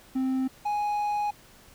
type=tone pair in turn; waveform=triangle; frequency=261.6 / 830.5 Hz; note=C4 / G#5; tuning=0 / 0 cents; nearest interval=octave + minor sixth; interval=2000 cents; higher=second; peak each=-22 / -23 dBFS; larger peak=first; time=0.15-0.48 / 0.65-1.31 s; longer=second; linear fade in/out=10 ms; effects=pink hiss -54 dBFS RMS until 1.74 s